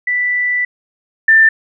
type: tone pair in turn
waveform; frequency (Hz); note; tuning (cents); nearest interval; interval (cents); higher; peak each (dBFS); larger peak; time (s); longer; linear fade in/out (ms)
sine; 1975.5 / 1782.7; B6 / A6; 0 / +22; major second; 178; first; -13 / -5; second; 0.07-0.65 / 1.28-1.49; first; 5
effects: none